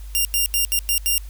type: tone bursts at uneven times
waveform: 5% pulse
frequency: 2794 Hz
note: F7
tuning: in tune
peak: -8 dBFS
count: 6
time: 0.15-0.25 / 0.34-0.46 / 0.54-0.65 / 0.72-0.79 / 0.89-0.98 / 1.06-1.18 s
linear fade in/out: 0 ms
effects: added 50 Hz sine -32 dBFS peak until 1.29 s + white hiss -50 dBFS RMS until 1.29 s